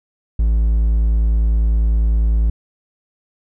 triangle tone, 55 Hz, A1, in tune, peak -10 dBFS, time 0.39-2.5 s, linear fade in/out 5 ms, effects none

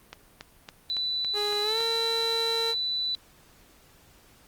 click train, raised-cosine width 0.2 ms, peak -21 dBFS, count 7, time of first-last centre 0.13-1.806 s, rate 3.58 Hz
sine tone, 3978 Hz, B7, 12 cents sharp, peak -26 dBFS, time 0.9-3.15 s, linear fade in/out 0 ms
sawtooth tone with pitch glide, 414.1 to 456.8 Hz, G#4 to A#4, -5 to -35 cents, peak -25 dBFS, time 1.33-2.75 s, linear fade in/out 50 ms, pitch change +170 cents, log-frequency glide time 1.62-1.79 s
effects pink hiss -57 dBFS RMS until 4.47 s + Opus 32 kbps

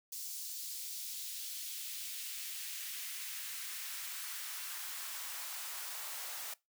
white noise with high-pass filter sweep, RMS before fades -43 dBFS, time 0.12-6.54 s, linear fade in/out 5 ms, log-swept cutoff 5300 to 670 Hz, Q 1.1, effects noise-tail reverb RT60 0.2 s tail -21 dB re dry

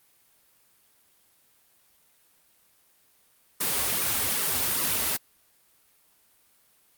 white noise with flanger, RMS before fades -26 dBFS, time 3.6-5.17 s, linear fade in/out 10 ms, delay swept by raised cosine 1.2 to 6.2 ms, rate 2.5 Hz, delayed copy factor -0.9, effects white hiss -63 dBFS RMS until 6.97 s + Opus 32 kbps

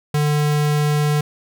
square tone, 148.7 Hz, D3, 22 cents sharp, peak -16 dBFS, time 0.14-1.21 s, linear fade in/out 5 ms, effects none

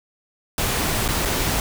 pink noise with dropouts, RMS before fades -22 dBFS, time 0.58-1.6 s, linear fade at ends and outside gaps 1 ms, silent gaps 1.079-1.087 / 1.252-1.256 s, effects none

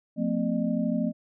sine tone cluster, 178.8 / 226.1 / 258.8 / 605 Hz, F3 / A3 / C4 / D#5, +41 / +47 / -19 / -49 cents, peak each -30 / -27 / -29 / -34 dBFS, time 0.16-1.13 s, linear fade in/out 50 ms, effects none

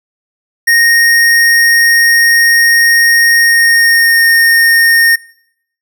square tone with pitch glide, 1858 to 1840.9 Hz, A#6 to A#6, -6 to -22 cents, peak -6 dBFS, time 0.67-5.16 s, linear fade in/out 10 ms, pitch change -16 cents, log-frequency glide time 3.39-4.26 s, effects noise-tail reverb RT60 0.7 s tail -22 dB re dry

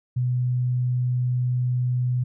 sine tone, 124.7 Hz, B2, 17 cents sharp, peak -20 dBFS, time 0.16-2.24 s, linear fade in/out 10 ms, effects none

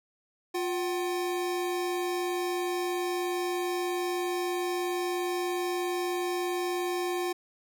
square tone pair together, 353.9 / 758.8 Hz, F4 / F#5, +23 / +43 cents, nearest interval octave + minor second, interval 1320 cents, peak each -30 / -36 dBFS, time 0.54-7.33 s, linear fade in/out 10 ms, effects none

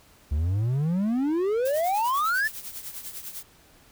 triangle exponential sweep, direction up, 69.3 to 1800 Hz, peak -20 dBFS, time 0.31-2.48 s, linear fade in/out 10 ms
blue noise with tremolo, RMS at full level -35 dBFS, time 1.65-3.43 s, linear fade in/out 5 ms, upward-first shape triangle, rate 10 Hz, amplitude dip 75%
effects pink hiss -56 dBFS RMS until 3.91 s

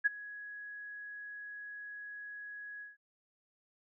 sine tone with ADSR envelope, 1671 Hz, G#6, 10 cents sharp, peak -22 dBFS, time 0.04-2.97 s, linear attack 22 ms, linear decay 19 ms, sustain -21 dB, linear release 160 ms, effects none

